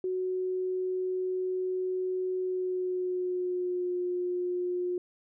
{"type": "tone with pitch glide", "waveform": "sine", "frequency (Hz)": [370, 358], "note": ["F#4", "F4"], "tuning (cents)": [0, 43], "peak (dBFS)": -28, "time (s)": [0.04, 4.98], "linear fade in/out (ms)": 2, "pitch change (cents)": -57, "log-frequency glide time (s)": [2.39, 3.95], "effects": []}